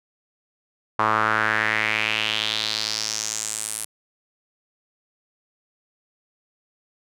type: tone with band-pass filter sweep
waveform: sawtooth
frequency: 108.8 Hz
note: A2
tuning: 19 cents flat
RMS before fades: -24 dBFS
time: 0.99-3.85 s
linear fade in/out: 5 ms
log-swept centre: 1100 to 10000 Hz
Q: 3.7
effects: none